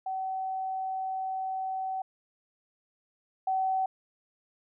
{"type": "tone pair in turn", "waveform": "sine", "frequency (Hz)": [760, 760], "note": ["F#5", "F#5"], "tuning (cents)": [46, 46], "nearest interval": "unison", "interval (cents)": 0, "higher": "neither", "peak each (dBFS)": [-30, -25], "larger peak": "second", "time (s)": [[0.06, 2.02], [3.47, 3.86]], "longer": "first", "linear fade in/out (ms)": 5, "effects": []}